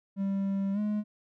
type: tone with pitch glide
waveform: triangle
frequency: 196 to 210.1 Hz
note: G3 to G#3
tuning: 0 to +20 cents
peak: -25 dBFS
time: 0.16-1.04 s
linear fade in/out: 50 ms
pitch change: +120 cents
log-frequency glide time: 0.73-0.79 s
effects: none